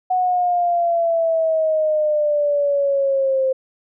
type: exponential sweep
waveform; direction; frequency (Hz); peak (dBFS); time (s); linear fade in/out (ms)
sine; down; 740 to 523.3; -15; 0.1-3.53; 10
effects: none